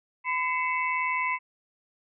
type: tone cluster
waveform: sine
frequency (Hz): 1011 / 2049 / 2208 / 2644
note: B5 / C7 / C#7 / E7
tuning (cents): +40 / -37 / -7 / +5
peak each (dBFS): -28 / -31 / -31 / -35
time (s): 0.24-1.39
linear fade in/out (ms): 50
effects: none